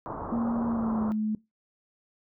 white low-pass noise, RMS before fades -36 dBFS, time 0.06-1.12 s, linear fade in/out 0 ms, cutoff 1200 Hz, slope 48 dB/octave
sine tone with pitch glide, 233.1 to 215 Hz, A#3 to A3, 0 to -40 cents, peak -25 dBFS, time 0.32-1.35 s, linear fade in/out 2 ms, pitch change -140 cents, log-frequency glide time 0.68-1.08 s
effects noise-tail reverb RT60 0.2 s tail -21 dB re dry

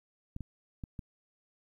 clicks, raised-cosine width 5 ms, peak -27 dBFS, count 4, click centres 0.364 / 0.407 / 0.838 / 0.992 s, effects 11-bit

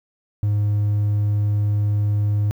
triangle tone, 103.7 Hz, G#2, 2 cents flat, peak -14 dBFS, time 0.43-2.51 s, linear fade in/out 0 ms, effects tanh soft clip ceiling -10 dBFS + 9-bit

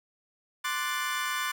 30% pulse chord, D dominant seventh, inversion third, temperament equal, 1046.5 / 1174.7 / 1480 / 1760 Hz, C6 / D6 / F#6 / A6, 0 / 0 / 0 / 0 cents, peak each -32 dBFS, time 0.64-1.52 s, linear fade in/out 10 ms, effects none

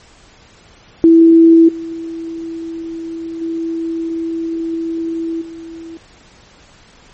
sine tone with level steps, 329.6 Hz, E4, in tune, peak -3 / -22 / -17 / -28 dBFS, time 1.04-5.97 s, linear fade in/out 0 ms, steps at 1.68 / 3.41 / 5.41 s, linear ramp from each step 10 ms, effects pink hiss -45 dBFS RMS until 7.13 s + MP3 32 kbps

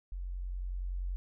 sine tone with level ramp, 45.27 Hz, F#1, 37 cents flat, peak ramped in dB -36 to -32 dBFS, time 0.12-1.16 s, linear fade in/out 0 ms, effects none

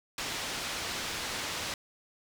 white low-pass noise, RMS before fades -36 dBFS, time 0.18-1.74 s, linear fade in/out 2 ms, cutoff 5000 Hz, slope 12 dB/octave, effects none

